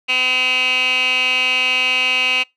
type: tone with band-pass filter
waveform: 15% pulse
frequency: 255.1 Hz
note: C4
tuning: 44 cents flat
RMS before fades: -17 dBFS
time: 0.08-2.44 s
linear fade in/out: 20 ms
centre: 2700 Hz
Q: 6.5
effects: noise-tail reverb RT60 0.2 s tail -26 dB re dry